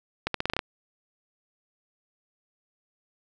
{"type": "accelerating click train", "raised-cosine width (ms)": 0.3, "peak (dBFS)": -10, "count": 8, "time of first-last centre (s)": [0.27, 0.592], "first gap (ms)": 73, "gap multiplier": 0.84, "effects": []}